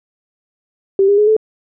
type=tone with pitch steps; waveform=sine; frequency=390.1 / 404.6 / 419.6 / 435.1 Hz; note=G4 / G#4 / G#4 / A4; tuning=-8 / -45 / +18 / -19 cents; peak=-8 dBFS; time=0.99-1.366 s; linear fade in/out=2 ms; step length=94 ms; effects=none